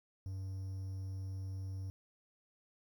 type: tone with quantisation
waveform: triangle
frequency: 95.4 Hz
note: G2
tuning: 47 cents flat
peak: -37 dBFS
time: 0.26-1.9 s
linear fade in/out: 0 ms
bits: 11
effects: none